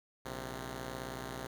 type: tone pair together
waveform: 5% pulse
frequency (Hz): 58.58 / 131.4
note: A#1 / C3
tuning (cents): +9 / +8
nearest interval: octave + major second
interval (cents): 1399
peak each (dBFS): -32 / -31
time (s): 0.25-1.47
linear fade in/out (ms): 5
effects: none